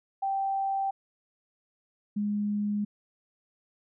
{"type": "tone pair in turn", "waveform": "sine", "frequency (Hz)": [781, 206.9], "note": ["G5", "G#3"], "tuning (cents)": [-7, -6], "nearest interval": "octave + major seventh", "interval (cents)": 2299, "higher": "first", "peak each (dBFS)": -26, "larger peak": "neither", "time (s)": [[0.22, 0.91], [2.16, 2.85]], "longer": "neither", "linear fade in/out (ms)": 10, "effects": []}